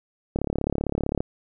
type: click train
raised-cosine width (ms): 2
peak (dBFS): -11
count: 31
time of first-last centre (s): 0.36-1.205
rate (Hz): 35.5
effects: none

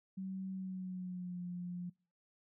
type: tone with pitch glide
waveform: sine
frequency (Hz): 190 to 177.28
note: F#3 to F3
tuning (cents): +46 to +26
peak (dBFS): -39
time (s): 0.17-1.9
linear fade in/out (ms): 10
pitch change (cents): -120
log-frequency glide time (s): 0.51-1.42
effects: noise-tail reverb RT60 0.4 s tail -26 dB re dry

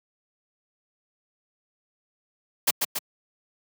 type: noise with echo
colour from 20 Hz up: white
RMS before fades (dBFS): -20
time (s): 2.67-2.71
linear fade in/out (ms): 10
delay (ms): 140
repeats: 2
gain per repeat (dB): -4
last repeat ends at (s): 2.99
effects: high-pass 150 Hz 12 dB/octave

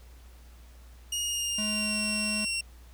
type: tone with pitch glide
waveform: 20% pulse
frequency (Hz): 2864 to 2738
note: F7 to F7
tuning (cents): +43 to -35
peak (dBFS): -23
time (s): 1.12-2.61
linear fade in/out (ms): 5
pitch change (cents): -78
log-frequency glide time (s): 1.22-1.99
type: tone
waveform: square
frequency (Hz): 212.9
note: G#3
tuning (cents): +43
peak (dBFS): -33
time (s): 1.58-2.45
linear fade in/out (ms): 5
effects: added 60 Hz sine -48 dBFS peak until 2.93 s + pink hiss -59 dBFS RMS until 2.93 s

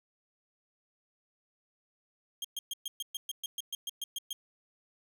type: tone bursts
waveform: sawtooth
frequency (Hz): 3224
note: G7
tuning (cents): +48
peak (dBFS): -31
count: 14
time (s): 2.42-4.33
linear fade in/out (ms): 2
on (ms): 25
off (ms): 120
effects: none

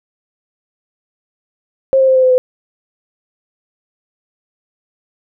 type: tone with pitch steps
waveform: sine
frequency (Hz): 534 / 528.5 / 523 / 517.6 / 512.2 / 506.9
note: C5 / C5 / C5 / C5 / C5 / B4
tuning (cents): +35 / +17 / -1 / -19 / -37 / +45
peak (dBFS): -7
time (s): 1.93-2.38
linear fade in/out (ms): 0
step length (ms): 75
effects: none

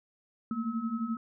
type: tone cluster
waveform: sine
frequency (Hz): 221 / 232.5 / 1290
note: A3 / A#3 / E6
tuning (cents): +8 / -4 / -38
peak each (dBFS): -35 / -32 / -40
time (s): 0.51-1.17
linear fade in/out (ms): 2
effects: none

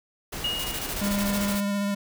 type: noise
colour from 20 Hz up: pink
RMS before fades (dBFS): -34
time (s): 0.32-1.56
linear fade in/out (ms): 10
type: tone with exponential decay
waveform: sine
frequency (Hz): 2870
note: F7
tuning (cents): +47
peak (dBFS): -23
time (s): 0.44-1.27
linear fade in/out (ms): 5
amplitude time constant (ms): 180
type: noise bursts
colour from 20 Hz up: white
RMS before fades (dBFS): -33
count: 14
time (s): 0.59-1.605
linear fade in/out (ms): 5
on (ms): 53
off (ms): 21
type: tone with vibrato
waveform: square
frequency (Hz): 201.6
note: G3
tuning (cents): +49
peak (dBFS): -25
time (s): 1.01-1.95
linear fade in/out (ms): 10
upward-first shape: square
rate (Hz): 15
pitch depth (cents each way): 11
effects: none

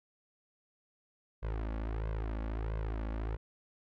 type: tone with flanger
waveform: sawtooth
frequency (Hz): 54.3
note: A1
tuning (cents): -22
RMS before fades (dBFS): -36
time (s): 1.42-3.37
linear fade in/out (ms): 20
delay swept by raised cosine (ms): 1.9 to 3.6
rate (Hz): 1.5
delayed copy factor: +0.9
effects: low-pass 2000 Hz 12 dB/octave

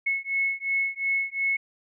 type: beating tone pair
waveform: sine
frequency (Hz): 2190 / 2192.8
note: C#7 / C#7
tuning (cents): -22 / -19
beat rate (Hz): 2.8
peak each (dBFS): -27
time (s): 0.06-1.57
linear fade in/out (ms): 10
effects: none

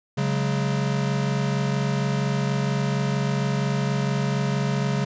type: chord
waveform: square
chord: C# suspended fourth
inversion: none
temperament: equal with one note detuned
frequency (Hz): 138.59 / 185 / 209.3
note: C#3 / F#3 / G#3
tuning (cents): 0 / 0 / +14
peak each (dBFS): -24 / -29 / -30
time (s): 0.17-5.05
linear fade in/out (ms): 10
effects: resampled to 16000 Hz

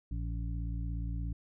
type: harmonic tone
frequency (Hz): 57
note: A#1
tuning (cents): -38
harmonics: 1 / 2 / 3 / 5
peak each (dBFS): -34 / -40 / -44 / -48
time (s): 0.11-1.33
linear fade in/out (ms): 5
effects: none

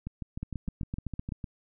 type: two click trains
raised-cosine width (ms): 5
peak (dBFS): -23 / -21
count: 10 / 8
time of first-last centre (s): 0.07-1.442 / 0.43-1.322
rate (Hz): 6.56 / 7.85
effects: none

